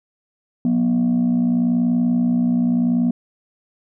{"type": "tone pair together", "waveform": "sine", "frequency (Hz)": [180.7, 241.5], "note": ["F#3", "B3"], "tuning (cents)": [-41, -39], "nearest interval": "perfect fourth", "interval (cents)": 502, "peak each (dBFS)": [-19, -14], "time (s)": [0.65, 3.11], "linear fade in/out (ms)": 2, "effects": ["tanh soft clip ceiling -12 dBFS"]}